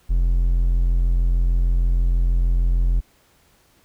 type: tone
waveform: triangle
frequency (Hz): 43.2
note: F1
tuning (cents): -18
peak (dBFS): -13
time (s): 0.09-3.01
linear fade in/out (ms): 20
effects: pink hiss -58 dBFS RMS until 3.84 s